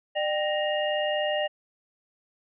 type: tone cluster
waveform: sine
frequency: 602 / 778 / 1866 / 2830 Hz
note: D5 / G5 / A#6 / F7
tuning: +43 / -13 / +1 / +22 cents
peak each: -26 / -32 / -33 / -32 dBFS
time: 0.15-1.48 s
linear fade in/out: 20 ms
effects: none